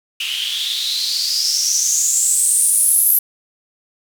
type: noise with band-pass filter sweep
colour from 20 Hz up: blue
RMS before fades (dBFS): -17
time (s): 0.2-3.19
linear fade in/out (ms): 5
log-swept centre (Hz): 2800 to 12000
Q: 8.2
effects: none